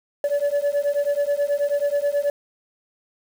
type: beating tone pair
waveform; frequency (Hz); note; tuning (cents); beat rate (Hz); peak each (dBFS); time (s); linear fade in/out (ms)
sine; 570 / 579.3; C#5 / D5; +48 / -24; 9.3; -20; 0.24-2.3; 2
effects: tanh soft clip ceiling -16 dBFS + 7-bit